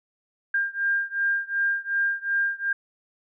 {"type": "beating tone pair", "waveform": "sine", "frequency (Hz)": [1600, 1602.7], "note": ["G6", "G6"], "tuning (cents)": [35, 38], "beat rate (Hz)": 2.7, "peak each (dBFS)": [-25, -26], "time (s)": [0.54, 2.73], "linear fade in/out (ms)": 5, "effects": []}